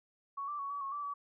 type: tone with pitch steps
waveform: sine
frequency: 1114 / 1172 / 1115 / 1142 / 1096 / 1162 / 1142 Hz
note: C#6 / D6 / C#6 / D6 / C#6 / D6 / D6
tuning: +8 / -4 / +10 / -49 / -20 / -19 / -49 cents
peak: -36 dBFS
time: 0.37-1.14 s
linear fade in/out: 10 ms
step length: 110 ms
effects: none